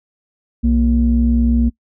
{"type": "tone pair together", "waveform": "sine", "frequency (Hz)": [62.6, 233.9], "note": ["B1", "A#3"], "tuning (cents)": [24, 6], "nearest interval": "octave + major seventh", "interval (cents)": 2282, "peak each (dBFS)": -13, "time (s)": [0.63, 1.7], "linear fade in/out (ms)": 20, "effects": ["noise-tail reverb RT60 0.1 s tail -23 dB re dry", "tanh soft clip ceiling -4 dBFS"]}